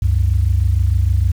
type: tone pair together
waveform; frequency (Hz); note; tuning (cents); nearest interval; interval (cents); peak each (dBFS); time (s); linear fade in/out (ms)
sine; 68.3 / 94.85; C#2 / F#2; -25 / +43; tritone; 568; -14; 0.02-1.32; 5
effects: tanh soft clip ceiling -5 dBFS + 7-bit